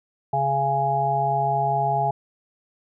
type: harmonic tone with a mistuned harmonic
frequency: 138.59 Hz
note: C#3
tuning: in tune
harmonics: 1 / 3 / 5 / 6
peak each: -27 / -32 / -24 / -22 dBFS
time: 0.33-2.11 s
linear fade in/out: 5 ms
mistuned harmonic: 5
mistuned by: -15 cents
effects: none